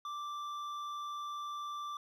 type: tone with hard clipping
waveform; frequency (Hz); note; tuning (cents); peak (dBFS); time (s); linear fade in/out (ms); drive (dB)
triangle; 1174.7; D6; 0; -40; 0.05-1.97; 2; 11
effects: none